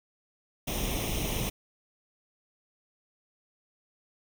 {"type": "noise with comb filter", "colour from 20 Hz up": "pink", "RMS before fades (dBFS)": -31, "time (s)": [0.67, 1.5], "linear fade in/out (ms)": 10, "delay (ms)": 0.33, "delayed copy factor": 0.75, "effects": []}